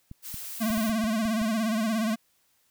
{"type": "clicks", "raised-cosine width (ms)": 5, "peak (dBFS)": -28, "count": 8, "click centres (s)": [0.114, 0.343, 0.703, 0.776, 0.895, 1.041, 1.254, 1.416]}
{"type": "noise", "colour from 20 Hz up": "blue", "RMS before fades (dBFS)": -38, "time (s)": [0.22, 0.93], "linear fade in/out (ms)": 50}
{"type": "tone with vibrato", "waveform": "square", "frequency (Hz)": 220.6, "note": "A3", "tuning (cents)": 5, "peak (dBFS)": -25, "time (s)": [0.6, 2.16], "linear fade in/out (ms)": 20, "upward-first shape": "sine", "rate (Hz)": 17, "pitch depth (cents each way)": 80}
{"effects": ["white hiss -68 dBFS RMS until 2.7 s"]}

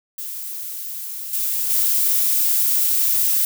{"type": "noise with level steps", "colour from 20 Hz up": "violet", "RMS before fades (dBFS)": [-30, -22, -18], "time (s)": [0.18, 3.45], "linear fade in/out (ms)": 2, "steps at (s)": [1.33, 1.7], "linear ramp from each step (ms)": 2, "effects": []}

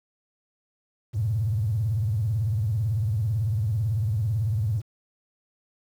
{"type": "tone with vibrato", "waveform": "triangle", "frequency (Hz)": 107.8, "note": "A2", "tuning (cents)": -35, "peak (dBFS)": -18, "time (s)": [1.13, 4.82], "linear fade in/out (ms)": 50, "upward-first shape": "triangle", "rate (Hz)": 18, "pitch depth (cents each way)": 280, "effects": ["tanh soft clip ceiling -20 dBFS", "9-bit"]}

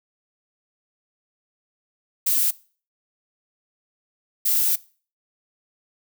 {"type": "noise bursts at uneven times", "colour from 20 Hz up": "violet", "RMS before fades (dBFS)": -20, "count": 2, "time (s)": [[2.26, 2.51], [4.45, 4.76]], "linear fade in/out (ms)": 10, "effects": ["noise-tail reverb RT60 0.4 s tail -21 dB re dry"]}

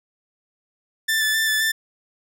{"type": "tone with vibrato", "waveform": "sawtooth", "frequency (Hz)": 1760, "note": "A6", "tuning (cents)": 0, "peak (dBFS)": -15, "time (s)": [1.08, 1.72], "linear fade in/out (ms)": 10, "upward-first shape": "square", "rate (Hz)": 3.8, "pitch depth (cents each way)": 15, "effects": []}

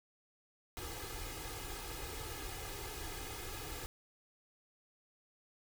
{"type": "noise with comb filter", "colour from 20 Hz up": "pink", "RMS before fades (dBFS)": -44, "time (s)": [0.77, 3.86], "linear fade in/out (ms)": 0, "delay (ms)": 2.4, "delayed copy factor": 0.85, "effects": []}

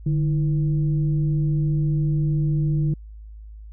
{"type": "tone with frequency modulation", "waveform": "sine", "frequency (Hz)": 150, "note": "D3", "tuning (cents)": 37, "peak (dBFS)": -18, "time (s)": [0.06, 2.94], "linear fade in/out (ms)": 5, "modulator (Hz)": 177, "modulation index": 0.44, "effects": ["added 53 Hz sine -37 dBFS peak until 3.72 s"]}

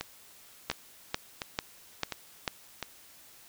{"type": "two click trains", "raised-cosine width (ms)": 0.2, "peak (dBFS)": [-16, -11], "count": [5, 5], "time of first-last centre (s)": [[0.01, 2.827], [0.7, 2.478]], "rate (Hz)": [1.42, 2.25], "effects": ["white hiss -55 dBFS RMS until 3.48 s"]}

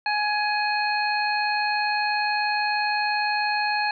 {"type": "harmonic tone with a mistuned harmonic", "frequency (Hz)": 837, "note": "G#5", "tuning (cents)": 13, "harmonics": [1, 2, 3, 5], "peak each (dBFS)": [-24, -27, -29, -31], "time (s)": [0.06, 3.91], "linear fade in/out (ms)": 2, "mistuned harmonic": 5, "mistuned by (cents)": 28, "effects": []}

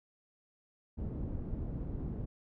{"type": "low-pass noise", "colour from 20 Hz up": "pink", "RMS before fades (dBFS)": -38, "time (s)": [0.97, 2.26], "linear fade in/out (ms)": 20, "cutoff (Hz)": 280, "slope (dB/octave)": 12, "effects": []}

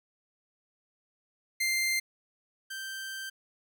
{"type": "tone pair in turn", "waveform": "sawtooth", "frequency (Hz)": [2093, 1563.5], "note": ["C7", "G6"], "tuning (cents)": [0, -5], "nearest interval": "perfect fourth", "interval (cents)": 505, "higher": "first", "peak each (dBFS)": [-23, -33], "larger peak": "first", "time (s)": [[1.6, 2], [2.7, 3.3]], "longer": "second", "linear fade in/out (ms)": 10, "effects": []}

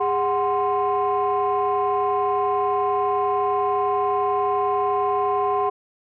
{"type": "tone cluster", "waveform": "sine", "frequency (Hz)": [408.6, 742, 1044], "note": ["G#4", "F#5", "C6"], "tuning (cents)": [-28, 5, -4], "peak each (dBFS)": -22, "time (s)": [0, 5.7], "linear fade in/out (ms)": 10, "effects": ["tanh soft clip ceiling -13 dBFS"]}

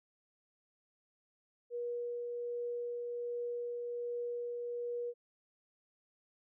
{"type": "tone with tremolo", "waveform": "sine", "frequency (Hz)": 480, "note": "B4", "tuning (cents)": -49, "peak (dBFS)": -35, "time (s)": [1.7, 5.14], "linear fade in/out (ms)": 50, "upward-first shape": "triangle", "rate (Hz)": 1.3, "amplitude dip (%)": 25, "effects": []}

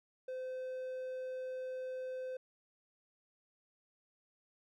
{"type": "tone", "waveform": "triangle", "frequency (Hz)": 514, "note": "C5", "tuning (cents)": -31, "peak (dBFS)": -37, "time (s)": [0.28, 2.37], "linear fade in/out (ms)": 5, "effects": []}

